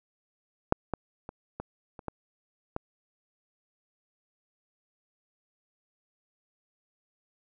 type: clicks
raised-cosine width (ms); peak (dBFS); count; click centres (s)
1; -6 / -15 / -25 / -21 / -29 / -19 / -17; 7; 0.724 / 0.937 / 1.291 / 1.6 / 1.992 / 2.083 / 2.764
effects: none